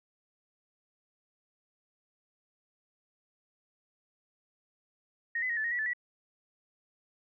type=tone with pitch steps; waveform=sine; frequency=1863 / 2015 / 1876 / 1744 / 1869 / 1943 / 1746 / 1944 Hz; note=A#6 / B6 / A#6 / A6 / A#6 / B6 / A6 / B6; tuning=-2 / +34 / +11 / -16 / +4 / -29 / -14 / -28 cents; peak=-29 dBFS; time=5.35-5.934 s; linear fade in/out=5 ms; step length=73 ms; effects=none